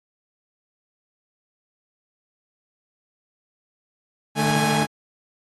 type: tone cluster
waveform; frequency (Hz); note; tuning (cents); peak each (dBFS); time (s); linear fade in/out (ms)
sawtooth; 150.4 / 219.4 / 826; D3 / A3 / G#5; +42 / -5 / -10; -19; 4.35-4.87; 50
effects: AAC 32 kbps